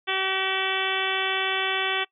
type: harmonic tone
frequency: 381.9 Hz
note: G4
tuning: 45 cents flat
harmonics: 1 / 2 / 3 / 4 / 5 / 6 / 7 / 8 / 9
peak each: -32 / -32 / -32 / -32 / -32 / -32 / -32 / -32 / -32 dBFS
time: 0.07-2.05 s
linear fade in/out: 20 ms
effects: noise-tail reverb RT60 0.1 s tail -21 dB re dry